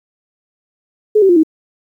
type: tone with pitch steps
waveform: sine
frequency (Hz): 425.4 / 385.6 / 349.5 / 316.9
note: G#4 / G4 / F4 / D#4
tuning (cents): +42 / -28 / +1 / +32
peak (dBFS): -6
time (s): 1.15-1.434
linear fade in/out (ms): 10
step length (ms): 71
effects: 8-bit